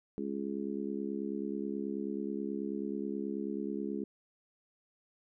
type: harmonic tone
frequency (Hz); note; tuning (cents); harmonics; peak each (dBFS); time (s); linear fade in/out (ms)
69.3; C#2; 0; 3 / 4 / 5 / 6; -38 / -39 / -40 / -41; 0.18-4.04; 0
effects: none